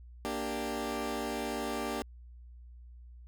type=chord; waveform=20% pulse; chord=G minor; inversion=first; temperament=equal; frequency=233.1 / 293.7 / 392 Hz; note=Bb3 / D4 / G4; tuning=0 / 0 / 0 cents; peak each=-33 dBFS; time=0.25-2.02 s; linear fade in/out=0 ms; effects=added 60 Hz sine -48 dBFS peak until 3.27 s